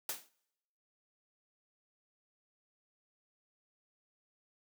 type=noise with exponential decay; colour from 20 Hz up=white; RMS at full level=-34 dBFS; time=0.09-0.29 s; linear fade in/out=2 ms; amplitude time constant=43 ms; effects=noise-tail reverb RT60 0.9 s tail -25 dB re dry + high-pass 200 Hz 12 dB/octave